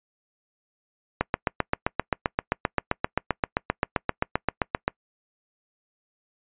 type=click train; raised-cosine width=0.5 ms; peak=-6 dBFS; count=29; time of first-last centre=1.21-4.88 s; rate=7.63 Hz; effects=noise-tail reverb RT60 0.1 s tail -26 dB re dry + resampled to 8000 Hz